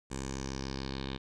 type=tone with low-pass filter sweep; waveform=10% pulse; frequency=66.9 Hz; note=C2; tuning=39 cents sharp; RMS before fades=-38 dBFS; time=0.1-1.18 s; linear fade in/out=20 ms; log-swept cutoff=8000 to 3600 Hz; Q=3.9; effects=none